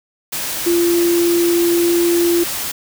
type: tone in noise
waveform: sine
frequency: 343.9 Hz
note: F4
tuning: 27 cents flat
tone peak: -12 dBFS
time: 0.66-2.44 s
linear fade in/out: 10 ms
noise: white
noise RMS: -23 dBFS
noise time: 0.32-2.72 s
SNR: +8 dB
effects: none